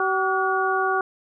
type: harmonic tone with a mistuned harmonic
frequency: 380.9 Hz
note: G4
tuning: 50 cents flat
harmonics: 1 / 2 / 3 / 4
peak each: -25 / -25 / -25 / -25 dBFS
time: 0-1.01 s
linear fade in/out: 2 ms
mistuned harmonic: 4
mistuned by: -91 cents
effects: none